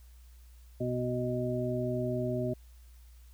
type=harmonic tone; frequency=124.1 Hz; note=B2; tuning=9 cents sharp; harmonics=1 / 2 / 3 / 5; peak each=-34 / -35 / -35 / -35 dBFS; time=0.8-2.54 s; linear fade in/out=10 ms; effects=added 60 Hz sine -51 dBFS peak until 3.33 s + white hiss -66 dBFS RMS until 3.33 s